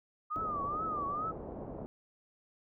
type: tone with vibrato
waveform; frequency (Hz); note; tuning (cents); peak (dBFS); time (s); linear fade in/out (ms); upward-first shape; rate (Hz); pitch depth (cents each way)
sine; 1207; D6; +47; -33; 0.3-1.32; 20; triangle; 2.3; 150
type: low-pass noise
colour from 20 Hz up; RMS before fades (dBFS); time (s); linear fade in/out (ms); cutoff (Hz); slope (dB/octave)
white; -43; 0.36-1.86; 0; 670; 24
effects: none